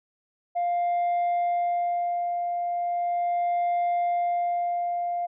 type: tone with tremolo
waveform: sine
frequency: 700 Hz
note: F5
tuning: 4 cents sharp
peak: -19 dBFS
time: 0.55-5.27 s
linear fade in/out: 20 ms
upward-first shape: sine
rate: 0.38 Hz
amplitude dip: 45%
effects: tanh soft clip ceiling -21 dBFS